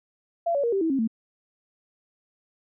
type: tone with pitch steps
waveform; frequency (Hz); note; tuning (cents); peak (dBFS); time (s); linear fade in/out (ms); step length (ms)
sine; 680 / 565.2 / 469.9 / 390.6 / 324.6 / 269.9 / 224.3; F5 / C#5 / A#4 / G4 / E4 / C#4 / A3; -46 / +34 / +14 / -6 / -27 / -46 / +34; -21; 0.46-1.076; 10; 88
effects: none